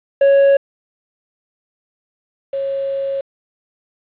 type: tone pair in turn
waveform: triangle / sine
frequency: 554.4 / 547.7 Hz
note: C#5 / C#5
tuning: 0 / -21 cents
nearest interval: unison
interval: 21 cents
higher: first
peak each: -6 / -18 dBFS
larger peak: first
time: 0.21-0.57 / 2.53-3.21 s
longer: second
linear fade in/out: 5 ms
effects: resampled to 8000 Hz + 7-bit